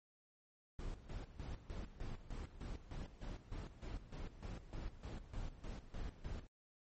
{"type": "noise with tremolo", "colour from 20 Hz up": "brown", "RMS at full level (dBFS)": -45, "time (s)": [0.79, 6.47], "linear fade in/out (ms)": 2, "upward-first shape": "square", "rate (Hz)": 3.3, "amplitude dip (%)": 75, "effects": ["MP3 32 kbps"]}